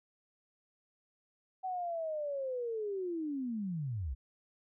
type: linear sweep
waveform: sine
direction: down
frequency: 759 to 56 Hz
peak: -34 dBFS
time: 1.63-4.15 s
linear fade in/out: 20 ms
effects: none